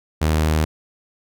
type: tone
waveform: sawtooth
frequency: 78 Hz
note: D#2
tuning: 5 cents sharp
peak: -12 dBFS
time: 0.21-0.65 s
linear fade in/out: 10 ms
effects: none